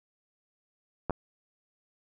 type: clicks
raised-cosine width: 1 ms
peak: -16 dBFS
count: 2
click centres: 1.097 / 1.107 s
effects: none